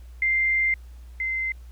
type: tone pair in turn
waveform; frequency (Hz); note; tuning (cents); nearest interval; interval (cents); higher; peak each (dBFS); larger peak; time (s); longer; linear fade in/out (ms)
sine; 2093 / 2073; C7 / C7; 0 / -17; unison; 17; first; -19 / -24; first; 0.22-0.74 / 1.2-1.52; first; 2
effects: added 60 Hz sine -40 dBFS peak until 1.71 s + pink hiss -60 dBFS RMS until 1.71 s